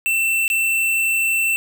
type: tone with dropouts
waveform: square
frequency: 2682 Hz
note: E7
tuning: 29 cents sharp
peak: -17 dBFS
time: 0.06-1.56 s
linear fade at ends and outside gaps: 0 ms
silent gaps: 0.479-0.501 s
effects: none